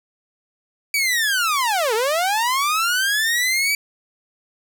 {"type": "linear two-way sweep", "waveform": "sawtooth", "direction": "down then up", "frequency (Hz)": [2317, 419.7, 2317], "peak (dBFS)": -14, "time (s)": [0.94, 3.75], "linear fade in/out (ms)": 2, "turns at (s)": 1.94, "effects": []}